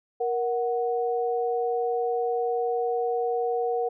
sine tone pair together, 470.6 / 740 Hz, A#4 / F#5, +16 / 0 cents, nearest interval minor sixth, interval 784 cents, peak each -25 / -28 dBFS, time 0.2-3.89 s, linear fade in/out 10 ms, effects none

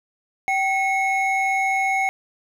triangle tone pair together, 773 / 2184 Hz, G5 / C#7, -24 / -26 cents, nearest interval octave + tritone, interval 1798 cents, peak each -19 / -20 dBFS, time 0.48-2.09 s, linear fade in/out 0 ms, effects none

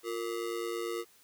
square ring-modulated tone, 407 Hz, G#4, 35 cents flat, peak -31 dBFS, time 0.03-1.05 s, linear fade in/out 50 ms, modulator 54.5 Hz, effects white hiss -62 dBFS RMS until 1.23 s

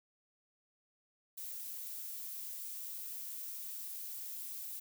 violet noise, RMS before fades -44 dBFS, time 1.37-4.8 s, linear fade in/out 10 ms, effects none

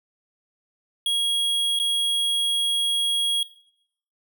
square tone with dropouts, 3300 Hz, G#7, 12 cents flat, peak -21 dBFS, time 1.06-3.43 s, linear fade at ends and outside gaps 2 ms, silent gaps 1.79-1.798 s, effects noise-tail reverb RT60 0.7 s tail -19 dB re dry

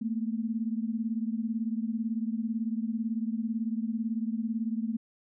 sine beating tone pair, 220 / 238 Hz, A3 / A#3, 0 / +36 cents, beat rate 18 Hz, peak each -30 / -33 dBFS, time 0.01-4.97 s, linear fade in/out 10 ms, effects none

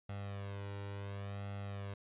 sawtooth tone with flanger, 100 Hz, G2, 35 cents sharp, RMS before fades -43 dBFS, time 0.09-1.94 s, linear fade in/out 5 ms, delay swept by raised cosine 1.5 to 2.12 ms, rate 0.7 Hz, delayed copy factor +0.7, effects resampled to 8000 Hz

